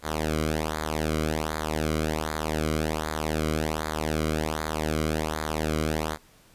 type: tone with flanger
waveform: sawtooth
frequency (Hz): 77.78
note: D#2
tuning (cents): 0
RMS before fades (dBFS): -28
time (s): 0.02-6.18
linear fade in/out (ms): 50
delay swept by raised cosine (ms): 0.35 to 1.15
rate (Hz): 1.3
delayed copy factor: -0.85
effects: pink hiss -57 dBFS RMS until 6.54 s + resampled to 32000 Hz